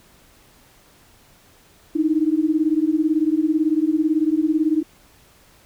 sine beating tone pair, 303.3 / 321.3 Hz, D#4 / E4, -44 / -44 cents, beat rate 18 Hz, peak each -19 dBFS, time 1.95-4.83 s, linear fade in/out 10 ms, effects pink hiss -53 dBFS RMS until 5.65 s

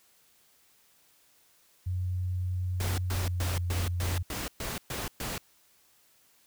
sine tone with pitch glide, 91 to 88.36 Hz, F#2 to F2, -28 to +21 cents, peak -28 dBFS, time 1.86-4.23 s, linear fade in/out 10 ms, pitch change -51 cents, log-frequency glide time 3.12-3.47 s
pink noise bursts, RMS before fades -35 dBFS, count 9, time 2.8-5.38 s, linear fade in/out 2 ms, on 180 ms, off 120 ms
effects white hiss -64 dBFS RMS until 6.46 s

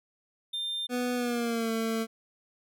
triangle tone, 3600 Hz, A7, 39 cents sharp, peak -29 dBFS, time 0.53-0.87 s, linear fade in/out 10 ms
25% pulse tone with pitch glide, 246.9 to 225.1 Hz, B3 to A3, 0 to +40 cents, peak -24 dBFS, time 0.89-2.07 s, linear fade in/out 50 ms, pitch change -160 cents, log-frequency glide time 1.15-1.7 s
effects none

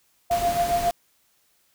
sine tone with tremolo, 695 Hz, F5, 9 cents flat, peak -17 dBFS, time 0.3-0.91 s, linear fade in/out 10 ms, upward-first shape triangle, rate 7.3 Hz, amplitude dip 75%
pink noise, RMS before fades -32 dBFS, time 0.31-0.91 s, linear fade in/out 0 ms
effects white hiss -65 dBFS RMS until 1.74 s

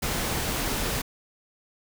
pink noise, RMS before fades -28 dBFS, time 0.02-1.02 s, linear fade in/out 10 ms, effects none

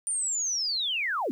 sine linear sweep, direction down, 9200 to 207.7 Hz, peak -26 dBFS, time 0.07-1.31 s, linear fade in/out 0 ms, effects 10-bit

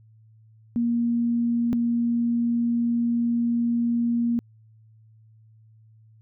sine tone pair in turn, 235.7 / 235.7 Hz, A#3 / A#3, +19 / +19 cents, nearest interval unison, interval 0 cents, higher neither, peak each -20 dBFS, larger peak neither, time 0.76-1.73 / 1.73-4.39 s, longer second, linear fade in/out 0 ms, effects added 110 Hz sine -51 dBFS peak until 6.21 s

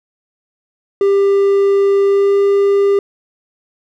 triangle tone with pitch glide, 396.9 to 399.4 Hz, G4 to G4, +22 to +32 cents, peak -7 dBFS, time 1.01-2.99 s, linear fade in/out 2 ms, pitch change +10 cents, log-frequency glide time 2.05-2.37 s, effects none

